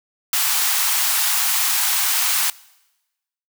white high-pass noise, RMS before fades -19 dBFS, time 0.33-2.5 s, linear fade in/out 2 ms, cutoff 750 Hz, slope 48 dB/octave, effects noise-tail reverb RT60 1.0 s tail -22 dB re dry

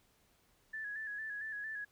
sine tone with vibrato, 1715 Hz, A6, 45 cents flat, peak -39 dBFS, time 0.73-1.85 s, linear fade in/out 10 ms, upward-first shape square, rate 4.4 Hz, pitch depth 45 cents each way, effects pink hiss -71 dBFS RMS until 1.91 s

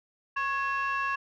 sine tone cluster, 1095 / 1671 / 2701 Hz, C#6 / G#6 / E7, -22 / +10 / +42 cents, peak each -28 / -30 / -34 dBFS, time 0.36-1.16 s, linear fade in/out 10 ms, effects tanh soft clip ceiling -22 dBFS

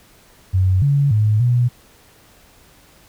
sine tone with pitch steps, 93.4 / 141.5 / 106.8 / 122.1 Hz, F#2 / C#3 / G#2 / B2, +17 / +36 / +49 / -19 cents, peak -12 dBFS, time 0.53-1.69 s, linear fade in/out 20 ms, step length 290 ms, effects pink hiss -50 dBFS RMS until 3.08 s

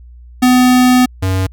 square tone pair in turn, 251.4 / 94.17 Hz, B3 / F#2, +31 / +31 cents, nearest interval octave + perfect fourth, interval 1700 cents, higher first, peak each -7 / -13 dBFS, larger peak first, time 0.42-1.06 / 1.22-1.47 s, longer first, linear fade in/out 10 ms, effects added 60 Hz sine -34 dBFS peak until 1.52 s

